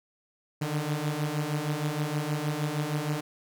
sawtooth beating tone pair, 146 / 152.4 Hz, D3 / D#3, -10 / -36 cents, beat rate 6.4 Hz, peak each -28 / -26 dBFS, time 0.61-3.21 s, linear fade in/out 10 ms, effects none

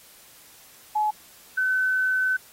sine tone pair in turn, 850 / 1517.9 Hz, G#5 / F#6, +40 / +44 cents, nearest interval minor seventh, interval 1004 cents, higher second, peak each -20 dBFS, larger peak neither, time 0.95-1.11 / 1.57-2.37 s, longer second, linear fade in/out 10 ms, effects white hiss -51 dBFS RMS until 2.52 s + AAC 48 kbps

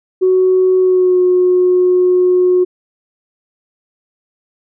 sine tone with pitch glide, 371.8 to 363.1 Hz, F#4 to F#4, +8 to -33 cents, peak -7 dBFS, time 0.21-2.65 s, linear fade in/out 20 ms, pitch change -41 cents, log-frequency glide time 0.79-1.2 s, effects tanh soft clip ceiling -3 dBFS

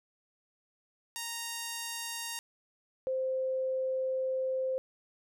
5% pulse / sine tone pair in turn, 930 / 521.9 Hz, A#5 / C5, -4 / -4 cents, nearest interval minor seventh, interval 1000 cents, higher first, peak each -24 / -29 dBFS, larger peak first, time 1.16-2.39 / 3.07-4.78 s, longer second, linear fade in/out 0 ms, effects none

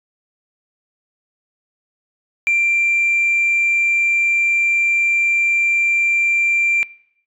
sine tone, 2364 Hz, D7, 11 cents sharp, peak -11 dBFS, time 2.47-6.83 s, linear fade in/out 0 ms, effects noise-tail reverb RT60 0.7 s tail -23 dB re dry + tanh soft clip ceiling -10 dBFS

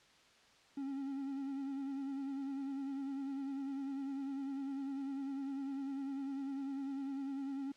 triangle tone with vibrato, 273.8 Hz, C#4, 21 cents flat, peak -36 dBFS, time 0.77-7.72 s, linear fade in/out 5 ms, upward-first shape sine, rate 10 Hz, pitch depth 43 cents each way, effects white hiss -65 dBFS RMS until 7.76 s + low-pass 5000 Hz 12 dB/octave

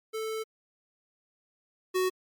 square tone pair in turn, 440 / 370.7 Hz, A4 / F#4, 0 / +3 cents, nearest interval minor third, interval 297 cents, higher first, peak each -32 / -25 dBFS, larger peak second, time 0.13-0.44 / 1.94-2.1 s, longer first, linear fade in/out 20 ms, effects MP3 96 kbps

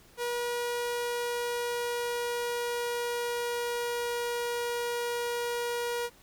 sawtooth tone with pitch glide, 480.8 to 477.8 Hz, B4 to A#4, -46 to +43 cents, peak -26 dBFS, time 0.17-6.1 s, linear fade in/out 50 ms, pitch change -11 cents, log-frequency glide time 0.61-4.3 s, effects pink hiss -58 dBFS RMS until 6.22 s

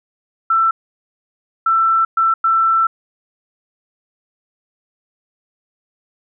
sine tone bursts at uneven times, 1335 Hz, E6, 22 cents sharp, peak -11 dBFS, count 4, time 0.5-0.71 / 1.66-2.05 / 2.17-2.34 / 2.44-2.87 s, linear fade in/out 5 ms, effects none

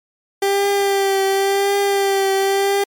30% pulse tone with vibrato, 394.4 Hz, G4, 11 cents sharp, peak -12 dBFS, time 0.42-2.84 s, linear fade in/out 5 ms, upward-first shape triangle, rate 0.92 Hz, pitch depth 33 cents each way, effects MP3 96 kbps

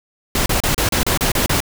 pink noise bursts, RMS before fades -17 dBFS, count 9, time 0.35-1.604 s, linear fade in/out 2 ms, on 110 ms, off 33 ms, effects none

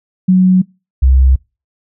sine tone pair in turn, 185 / 65.41 Hz, F#3 / C2, 0 / 0 cents, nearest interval octave + tritone, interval 1800 cents, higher first, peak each -5 dBFS, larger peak neither, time 0.28-0.62 / 1.02-1.36 s, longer neither, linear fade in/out 10 ms, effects noise-tail reverb RT60 0.3 s tail -26 dB re dry

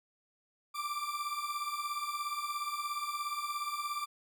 40% pulse beating tone pair, 1166 / 1183 Hz, D6 / D6, -13 / +12 cents, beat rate 17 Hz, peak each -38 / -36 dBFS, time 0.74-4.06 s, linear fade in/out 20 ms, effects none

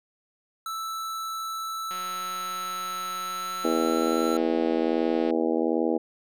square tone with pitch glide, 1318.5 to 1339.2 Hz, E6 to E6, 0 to +27 cents, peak -31 dBFS, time 0.66-4.37 s, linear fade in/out 2 ms, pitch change +27 cents, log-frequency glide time 3.18-3.96 s
click train, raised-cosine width 0.3 ms, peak -25 dBFS, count 619, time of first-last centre 1.91-5.306 s, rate 182 Hz
harmonic tone, 81.3 Hz, E2, 23 cents flat, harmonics 3 / 4 / 5 / 6 / 7 / 8 / 9 / 10, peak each -29 / -26 / -30 / -28 / -35 / -34 / -43 / -36 dBFS, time 3.64-5.98 s, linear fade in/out 10 ms
effects none

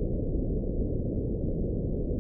pink low-pass noise, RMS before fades -29 dBFS, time 0-2.19 s, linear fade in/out 0 ms, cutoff 530 Hz, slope 48 dB/octave, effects none

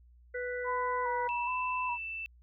harmonic tone, 493.9 Hz, B4, in tune, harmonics 1 / 3 / 4, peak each -35 / -40 / -41 dBFS, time 0.34-1.28 s, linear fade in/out 10 ms
sine tone with vibrato, 983 Hz, B5, 8 cents flat, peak -31 dBFS, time 0.64-1.98 s, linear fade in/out 50 ms, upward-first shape square, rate 1.2 Hz, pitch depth 37 cents each way
sine tone, 2656 Hz, E7, 12 cents sharp, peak -36 dBFS, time 1.29-2.26 s, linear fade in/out 0 ms
effects added 60 Hz sine -56 dBFS peak until 2.42 s

